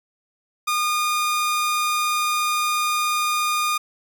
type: tone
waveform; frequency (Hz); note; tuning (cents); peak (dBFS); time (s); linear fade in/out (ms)
sawtooth; 1219; D#6; -36; -16; 0.67-3.78; 10
effects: none